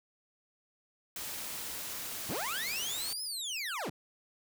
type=noise; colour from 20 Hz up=white; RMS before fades=-40 dBFS; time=1.16-3.13 s; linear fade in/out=2 ms
type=linear two-way sweep; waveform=25% pulse; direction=up then down; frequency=70 to 5180 to 83.8 Hz; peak=-31 dBFS; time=2.29-3.9 s; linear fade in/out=5 ms; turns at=3.23 s
effects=none